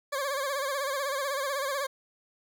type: tone with vibrato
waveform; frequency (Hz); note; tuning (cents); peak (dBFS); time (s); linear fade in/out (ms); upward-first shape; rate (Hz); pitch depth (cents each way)
20% pulse; 553; C#5; -4; -24; 0.12-1.87; 10; sine; 16; 86
effects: none